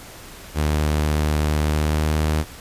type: tone with pitch glide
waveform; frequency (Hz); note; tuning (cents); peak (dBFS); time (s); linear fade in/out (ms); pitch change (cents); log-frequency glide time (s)
sawtooth; 75.7 to 77.11; D#2 to D#2; -47 to -15; -14; 0.54-2.45; 50; +32; 1.62-2.13
effects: pink hiss -40 dBFS RMS until 2.6 s + resampled to 32000 Hz